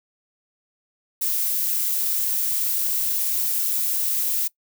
violet noise, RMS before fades -23 dBFS, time 1.21-4.48 s, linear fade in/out 10 ms, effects noise-tail reverb RT60 0.1 s tail -22 dB re dry

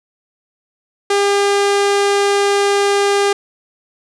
sawtooth tone, 402.2 Hz, G4, 44 cents sharp, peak -8 dBFS, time 1.1-3.33 s, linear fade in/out 5 ms, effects resampled to 22050 Hz + 8-bit

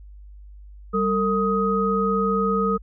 sine tone cluster, 195.9 / 452.5 / 1255 Hz, G3 / A4 / D#6, -1 / +48 / +15 cents, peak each -23 dBFS, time 0.93-2.78 s, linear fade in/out 20 ms, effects added 50 Hz sine -40 dBFS peak until 2.82 s

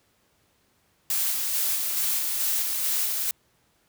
blue noise with tremolo, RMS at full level -25 dBFS, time 1.1-3.31 s, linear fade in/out 2 ms, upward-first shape square, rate 2.3 Hz, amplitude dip 25%, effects pink hiss -66 dBFS RMS until 3.88 s + high-pass 60 Hz 12 dB/octave

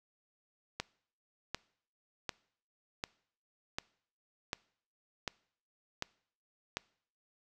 click train, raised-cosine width 0.2 ms, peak -17 dBFS, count 9, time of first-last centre 0.8-6.77 s, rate 1.34 Hz, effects noise-tail reverb RT60 0.6 s tail -23 dB re dry

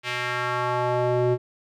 square tone with band-pass filter sweep, 123.47 Hz, B2, in tune, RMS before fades -24 dBFS, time 0.03-1.38 s, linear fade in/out 50 ms, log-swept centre 2600 to 380 Hz, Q 1.6, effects none

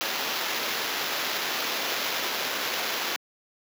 blue noise with sample-and-hold, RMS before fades -29 dBFS, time 0.01-3.16 s, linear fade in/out 0 ms, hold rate 8820 Hz, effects high-pass 300 Hz 12 dB/octave

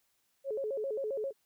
sine tone with vibrato, 484.6 Hz, B4, 33 cents flat, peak -32 dBFS, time 0.44-1.33 s, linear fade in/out 50 ms, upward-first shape square, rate 7.5 Hz, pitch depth 210 cents each way, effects white hiss -75 dBFS RMS until 1.45 s

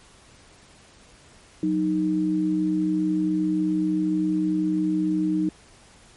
sine tone pair together, 183.76 / 311.1 Hz, F#3 / D#4, -12 / 0 cents, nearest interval major sixth, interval 912 cents, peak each -26 / -21 dBFS, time 1.63-5.49 s, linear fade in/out 2 ms, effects pink hiss -52 dBFS RMS until 6.16 s + MP3 48 kbps

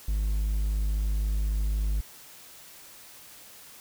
triangle tone, 51.91 Hz, G#1, in tune, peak -22 dBFS, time 0.08-2.01 s, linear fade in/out 5 ms, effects white hiss -49 dBFS RMS until 3.8 s

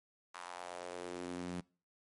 sawtooth tone with high-pass filter sweep, 88.8 Hz, F2, 29 cents sharp, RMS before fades -44 dBFS, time 0.34-1.61 s, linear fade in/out 10 ms, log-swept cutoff 1100 to 180 Hz, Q 2.2, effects noise-tail reverb RT60 0.4 s tail -25 dB re dry + MP3 48 kbps

